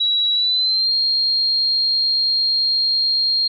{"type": "tone with pitch glide", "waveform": "sine", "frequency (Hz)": [3895, 4223], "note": ["B7", "C8"], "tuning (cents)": [-25, 15], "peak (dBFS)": -15, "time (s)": [0, 3.48], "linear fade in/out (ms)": 10, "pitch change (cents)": 140, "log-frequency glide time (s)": [0.33, 0.93], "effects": []}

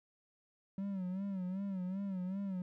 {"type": "tone with vibrato", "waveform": "triangle", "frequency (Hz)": 190.1, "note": "F#3", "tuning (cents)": 47, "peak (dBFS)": -34, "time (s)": [0.78, 2.62], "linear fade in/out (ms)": 2, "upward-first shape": "sine", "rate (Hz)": 2.6, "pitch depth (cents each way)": 91, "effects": []}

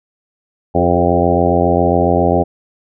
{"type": "harmonic tone with a mistuned harmonic", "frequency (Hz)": 87.31, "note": "F2", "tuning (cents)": 0, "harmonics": [1, 2, 3, 4, 5, 6, 7, 8, 9], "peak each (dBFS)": [-19, -19, -19, -19, -19, -19, -19, -19, -19], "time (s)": [0.74, 2.44], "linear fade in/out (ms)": 20, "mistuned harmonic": 5, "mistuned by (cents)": -23, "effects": []}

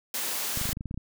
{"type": "high-pass noise", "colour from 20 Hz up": "white", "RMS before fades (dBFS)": -31, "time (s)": [0.14, 0.73], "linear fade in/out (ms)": 2, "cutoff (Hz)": 230, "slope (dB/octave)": 12}
{"type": "clicks", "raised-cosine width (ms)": 5, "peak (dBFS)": -22, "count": 11, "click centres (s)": [0.574, 0.614, 0.655, 0.692, 0.729, 0.771, 0.809, 0.857, 0.911, 0.943, 0.976]}
{"effects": []}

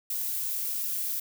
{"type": "noise", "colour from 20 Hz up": "violet", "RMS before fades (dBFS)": -31, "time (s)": [0.1, 1.2], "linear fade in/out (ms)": 5, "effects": []}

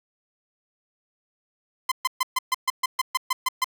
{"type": "tone bursts", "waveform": "sawtooth", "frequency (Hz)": 1032, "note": "C6", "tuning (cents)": -24, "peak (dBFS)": -16, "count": 12, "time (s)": [1.89, 3.644], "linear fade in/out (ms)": 5, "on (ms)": 27, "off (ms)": 130, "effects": []}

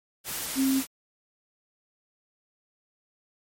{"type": "tone in noise", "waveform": "sine", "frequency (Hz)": 267.3, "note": "C4", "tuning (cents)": 37, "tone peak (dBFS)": -21, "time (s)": [0.55, 0.83], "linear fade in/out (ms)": 50, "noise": "white", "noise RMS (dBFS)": -33, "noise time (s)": [0.24, 0.87], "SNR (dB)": 9, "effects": ["MP3 64 kbps"]}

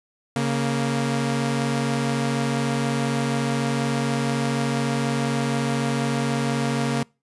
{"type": "tone pair together", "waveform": "sawtooth", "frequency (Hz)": [138.59, 233.1], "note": ["C#3", "A#3"], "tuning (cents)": [0, 0], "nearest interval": "major sixth", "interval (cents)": 900, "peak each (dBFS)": -20, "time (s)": [0.36, 7.03], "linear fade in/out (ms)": 2, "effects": ["noise-tail reverb RT60 0.3 s tail -26 dB re dry", "resampled to 24000 Hz"]}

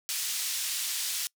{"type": "band-pass noise", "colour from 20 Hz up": "pink", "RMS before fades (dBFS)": -32, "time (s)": [0.09, 1.27], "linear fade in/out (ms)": 0, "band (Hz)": [3700, 15000], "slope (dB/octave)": 12, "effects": ["noise-tail reverb RT60 0.1 s tail -24 dB re dry"]}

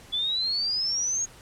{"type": "exponential sweep", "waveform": "sine", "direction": "up", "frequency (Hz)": [3420, 6670], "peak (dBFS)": -24, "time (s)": [0.12, 1.26], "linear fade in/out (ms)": 20, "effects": ["pink hiss -50 dBFS RMS until 1.41 s", "low-pass 11000 Hz 12 dB/octave"]}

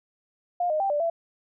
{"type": "tone with pitch steps", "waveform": "sine", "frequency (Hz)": [707, 616, 785, 588, 670], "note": ["F5", "D#5", "G5", "D5", "E5"], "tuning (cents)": [21, -17, 2, 2, 28], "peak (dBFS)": -22, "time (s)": [0.6, 1.1], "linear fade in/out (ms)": 5, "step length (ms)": 100, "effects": []}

